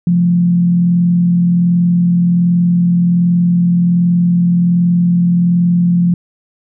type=tone with frequency modulation; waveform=sine; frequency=174.61 Hz; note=F3; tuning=in tune; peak=-8 dBFS; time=0.07-6.14 s; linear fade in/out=2 ms; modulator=41.3 Hz; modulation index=0.3; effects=none